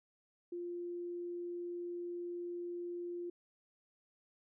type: tone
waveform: sine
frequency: 349.2 Hz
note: F4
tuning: in tune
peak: -39 dBFS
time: 0.52-3.3 s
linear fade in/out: 5 ms
effects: none